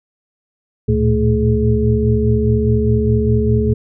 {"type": "tone cluster", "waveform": "sine", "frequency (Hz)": [73.3, 113.4, 118.3, 220.1, 421.7], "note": ["D2", "A#2", "A#2", "A3", "G#4"], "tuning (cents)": [-3, -47, 26, 1, 26], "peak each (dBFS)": -18, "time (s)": [0.88, 3.74], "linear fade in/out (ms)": 10, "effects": []}